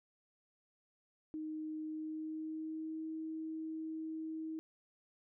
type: tone with pitch glide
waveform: sine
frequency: 311.1 to 318 Hz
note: D#4 to D#4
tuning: 0 to +38 cents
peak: -39 dBFS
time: 1.34-4.59 s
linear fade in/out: 0 ms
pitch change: +38 cents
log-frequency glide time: 1.84-3.07 s
effects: none